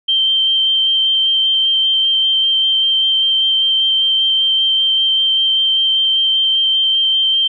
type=tone with vibrato; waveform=sine; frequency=3136 Hz; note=G7; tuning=in tune; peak=-11 dBFS; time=0.08-7.48 s; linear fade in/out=10 ms; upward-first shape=sine; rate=5.1 Hz; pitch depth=9 cents each way; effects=none